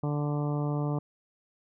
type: harmonic tone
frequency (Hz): 146.83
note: D3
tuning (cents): 0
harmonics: 1 / 2 / 3 / 4 / 5 / 6 / 7 / 8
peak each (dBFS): -28 / -34 / -38 / -40 / -42 / -44 / -45 / -46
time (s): 0.03-0.99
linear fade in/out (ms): 5
effects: none